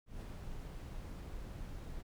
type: noise with ADSR envelope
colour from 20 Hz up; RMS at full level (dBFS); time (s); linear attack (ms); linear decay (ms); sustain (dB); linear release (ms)
brown; -43; 0.06-2.03; 150; 12; -2; 27
effects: none